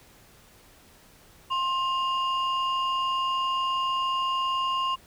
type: tone pair together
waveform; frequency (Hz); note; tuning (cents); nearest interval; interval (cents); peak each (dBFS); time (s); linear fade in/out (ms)
sine; 1057.8 / 2827; C6 / F7; +19 / +20; octave + perfect fourth; 1701; -23 / -29; 1.5-4.96; 20
effects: tanh soft clip ceiling -21 dBFS + pink hiss -55 dBFS RMS until 5.06 s